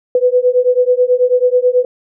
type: beating tone pair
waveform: sine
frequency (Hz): 493.9 / 503.1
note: B4 / B4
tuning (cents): 0 / +32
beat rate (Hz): 9.2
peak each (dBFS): -12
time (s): 0.15-1.85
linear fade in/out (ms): 2
effects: none

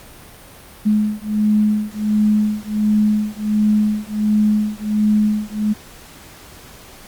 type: beating tone pair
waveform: sine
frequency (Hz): 211.2 / 212.6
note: G#3 / G#3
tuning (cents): +29 / +41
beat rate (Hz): 1.4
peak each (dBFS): -17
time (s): 0.85-5.74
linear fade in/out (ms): 20
effects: pink hiss -41 dBFS RMS until 7.07 s + Opus 48 kbps

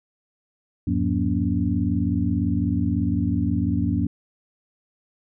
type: tone cluster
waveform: sine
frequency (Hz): 83.8 / 103.7 / 180.5 / 238.7 / 284.4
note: E2 / G#2 / F#3 / A#3 / C#4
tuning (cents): +29 / -2 / -43 / +41 / +45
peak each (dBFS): -26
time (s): 0.87-4.07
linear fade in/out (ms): 5
effects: none

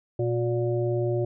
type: harmonic tone with a mistuned harmonic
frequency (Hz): 120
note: B2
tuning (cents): -49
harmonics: 1 / 3 / 5 / 6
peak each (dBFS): -26 / -26 / -31 / -41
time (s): 0.19-1.25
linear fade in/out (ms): 5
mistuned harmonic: 5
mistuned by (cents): -51
effects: none

